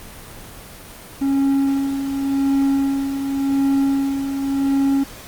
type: tone with tremolo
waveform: triangle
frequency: 274.5 Hz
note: C#4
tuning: 17 cents flat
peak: -12 dBFS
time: 1.21-5.04 s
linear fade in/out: 10 ms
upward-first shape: sine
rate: 0.89 Hz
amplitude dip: 55%
effects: pink hiss -38 dBFS RMS until 5.27 s + Opus 24 kbps